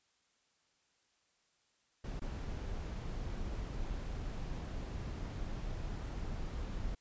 brown noise with dropouts, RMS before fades -40 dBFS, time 2.04-6.95 s, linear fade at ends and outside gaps 5 ms, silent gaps 2.196-2.217 s, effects white hiss -75 dBFS RMS until 7 s + resampled to 16000 Hz

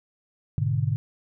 sine chord, G# diminished, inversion none, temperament equal, 103.83 / 123.47 / 146.83 Hz, G#2 / B2 / D3, 0 / 0 / 0 cents, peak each -26 dBFS, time 0.58-0.96 s, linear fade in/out 0 ms, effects none

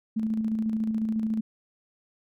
sine tone with tremolo, 220 Hz, A3, in tune, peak -23 dBFS, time 0.16-1.41 s, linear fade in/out 10 ms, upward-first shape square, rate 14 Hz, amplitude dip 35%, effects none

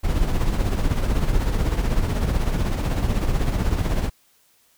brown noise with tremolo, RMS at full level -18 dBFS, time 0.03-4.1 s, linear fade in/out 20 ms, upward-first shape triangle, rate 16 Hz, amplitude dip 60%, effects white hiss -60 dBFS RMS until 4.77 s

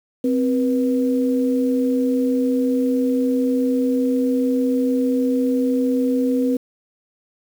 sine tone pair together, 259.9 / 486.4 Hz, C4 / B4, -11 / -26 cents, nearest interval major seventh, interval 1085 cents, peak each -17 / -22 dBFS, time 0.24-6.57 s, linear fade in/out 5 ms, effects 7-bit

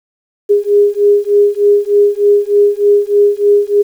sine beating tone pair, 407.8 / 411.1 Hz, G#4 / G#4, -32 / -18 cents, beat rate 3.3 Hz, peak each -10 dBFS, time 0.49-3.83 s, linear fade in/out 20 ms, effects 7-bit

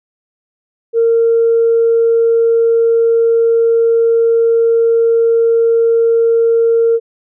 sine tone, 460 Hz, A#4, 23 cents flat, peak -7 dBFS, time 0.93-7 s, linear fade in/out 50 ms, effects tanh soft clip ceiling -3 dBFS

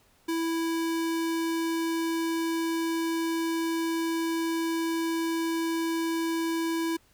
square tone, 329.6 Hz, E4, in tune, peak -27 dBFS, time 0.28-6.97 s, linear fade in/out 10 ms, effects pink hiss -63 dBFS RMS until 7.13 s

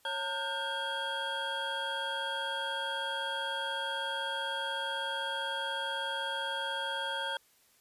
triangle tone cluster, 551 / 908 / 1438 / 1574 / 3283 Hz, C#5 / A#5 / F#6 / G6 / G#7, -11 / -46 / -50 / +7 / -21 cents, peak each -39 / -36 / -40 / -37 / -36 dBFS, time 0.05-7.37 s, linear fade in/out 2 ms, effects white hiss -66 dBFS RMS until 7.8 s + resampled to 32000 Hz

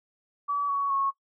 sine tone with pitch steps, 1145 / 1121.4 / 1098.4 Hz, D6 / C#6 / C#6, -44 / +20 / -16 cents, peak -24 dBFS, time 0.48-1.11 s, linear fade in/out 20 ms, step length 210 ms, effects noise-tail reverb RT60 0.1 s tail -17 dB re dry

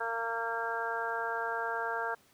harmonic tone, 229.5 Hz, A#3, 27 cents flat, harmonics 2 / 3 / 4 / 5 / 6 / 7, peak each -39 / -39 / -37 / -44 / -38 / -37 dBFS, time 0-2.15 s, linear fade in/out 10 ms, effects pink hiss -64 dBFS RMS until 2.33 s + high-pass 100 Hz 12 dB/octave

